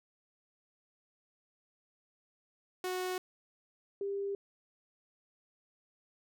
sawtooth / sine tone pair in turn, 367.4 / 398.2 Hz, F#4 / G4, -12 / +27 cents, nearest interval minor second, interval 139 cents, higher second, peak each -30 / -33 dBFS, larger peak first, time 2.84-3.18 / 4.01-4.35 s, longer neither, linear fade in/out 2 ms, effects none

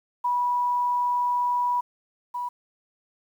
sine tone pair in turn, 977 / 977 Hz, B5 / B5, -19 / -19 cents, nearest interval unison, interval 0 cents, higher neither, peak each -21 / -27 dBFS, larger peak first, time 0.24-1.81 / 2.34-2.49 s, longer first, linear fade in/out 10 ms, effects 9-bit

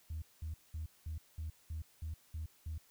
sine tone bursts, 79.1 Hz, D#2, 29 cents sharp, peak -37 dBFS, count 9, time 0.1-2.78 s, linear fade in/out 5 ms, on 120 ms, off 200 ms, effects tanh soft clip ceiling -35 dBFS + white hiss -67 dBFS RMS until 2.9 s

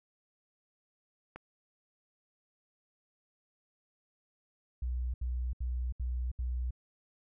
click, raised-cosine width 0.5 ms, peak -29 dBFS, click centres 1.36 s
sine tone bursts, 61.74 Hz, B1, in tune, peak -31 dBFS, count 5, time 4.82-6.708 s, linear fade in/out 5 ms, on 320 ms, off 72 ms
effects none

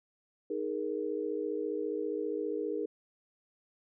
sine chord, D# suspended fourth, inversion none, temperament equal with one note detuned, 311.1 / 415.3 / 470.2 Hz, D#4 / G#4 / A#4, 0 / 0 / +15 cents, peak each -37 / -35 / -36 dBFS, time 0.5-2.86 s, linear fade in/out 5 ms, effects none

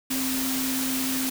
sine tone in noise, 262.2 Hz, C4, 4 cents sharp, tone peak -27 dBFS, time 0.1-1.3 s, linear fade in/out 10 ms, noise white, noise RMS -29 dBFS, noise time 0.1-1.3 s, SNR -1 dB, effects none

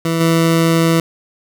20% pulse tone with level steps, 164.81 Hz, E3, in tune, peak -10 / -6 dBFS, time 0.05-1 s, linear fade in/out 2 ms, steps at 0.2 s, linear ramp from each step 10 ms, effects none

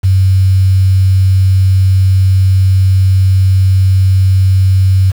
sine tone with quantisation, 95 Hz, F#2, 46 cents sharp, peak -5 dBFS, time 0.03-5.12 s, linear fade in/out 20 ms, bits 5, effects none

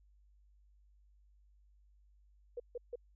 sine tone bursts, 482.5 Hz, B4, 40 cents flat, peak -38 dBFS, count 3, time 2.57-2.957 s, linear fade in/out 5 ms, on 29 ms, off 150 ms, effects added 50 Hz sine -63 dBFS peak until 3.15 s

